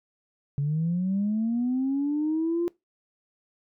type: linear sweep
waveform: sine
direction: up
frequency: 138.59 to 349.2 Hz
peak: -22 dBFS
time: 0.58-2.68 s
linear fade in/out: 0 ms
effects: noise-tail reverb RT60 0.2 s tail -23 dB re dry + tanh soft clip ceiling -19 dBFS